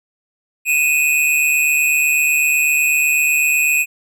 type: tone pair together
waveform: square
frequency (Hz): 2489 / 2637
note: D#7 / E7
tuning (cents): 0 / 0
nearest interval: minor second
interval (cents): 100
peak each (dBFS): -15 / -19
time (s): 0.65-3.86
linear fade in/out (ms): 50
effects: none